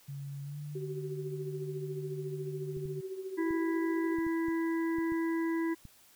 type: tone with pitch glide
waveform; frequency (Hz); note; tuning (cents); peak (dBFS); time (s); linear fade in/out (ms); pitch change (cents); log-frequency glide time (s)
sine; 140 to 147.56; C#3 to D3; +18 to +9; -38; 0.08-3.01; 10; +91; 0.42-0.59
type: tone with tremolo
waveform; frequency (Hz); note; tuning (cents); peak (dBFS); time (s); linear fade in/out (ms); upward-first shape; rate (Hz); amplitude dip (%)
sine; 379.8; F#4; +45; -34; 0.75-4.15; 5; triangle; 14; 70
type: clicks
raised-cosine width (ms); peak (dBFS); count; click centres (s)
5; -35; 9; 2.769 / 2.856 / 3.508 / 4.186 / 4.267 / 4.484 / 4.985 / 5.121 / 5.853
type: harmonic tone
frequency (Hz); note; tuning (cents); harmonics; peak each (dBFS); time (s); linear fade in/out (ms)
329.6; E4; 0; 1 / 3 / 5 / 6; -29 / -42 / -46 / -44; 3.37-5.75; 20
effects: white hiss -61 dBFS RMS until 6.15 s